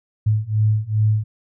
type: beating tone pair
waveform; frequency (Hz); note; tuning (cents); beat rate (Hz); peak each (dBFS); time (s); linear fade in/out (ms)
sine; 106.2 / 108.7; G#2 / A2; +39 / -21; 2.5; -19 / -18; 0.26-1.24; 10
effects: none